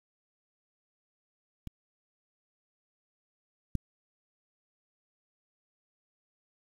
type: clicks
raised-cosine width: 5 ms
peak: -27 / -17 dBFS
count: 2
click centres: 1.673 / 3.753 s
effects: 8-bit